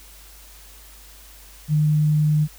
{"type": "tone", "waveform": "sine", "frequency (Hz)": 151.7, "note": "D#3", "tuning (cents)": -44, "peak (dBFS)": -15, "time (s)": [1.68, 2.48], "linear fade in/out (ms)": 50, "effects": ["added 50 Hz sine -46 dBFS peak until 2.58 s", "white hiss -47 dBFS RMS until 2.58 s"]}